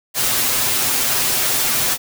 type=noise with comb filter; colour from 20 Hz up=white; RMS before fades=-18 dBFS; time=0.14-1.98 s; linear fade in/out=50 ms; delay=7.9 ms; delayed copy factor=+0.9; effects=none